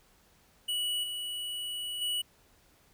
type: tone with level steps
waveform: square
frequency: 2940 Hz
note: F#7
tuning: 12 cents flat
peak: -30 / -35 / -30 dBFS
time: 0.68-2.22 s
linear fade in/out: 10 ms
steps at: 1.03 / 2.01 s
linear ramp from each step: 10 ms
effects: pink hiss -64 dBFS RMS until 2.93 s